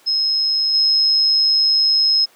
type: tone with level steps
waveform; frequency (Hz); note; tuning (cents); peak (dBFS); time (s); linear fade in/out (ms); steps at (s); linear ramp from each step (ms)
sine; 5150; E8; -41; -15 / -12; 0.06-2.26; 20; 0.73; 20
effects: pink hiss -51 dBFS RMS until 2.35 s + high-pass 400 Hz 12 dB/octave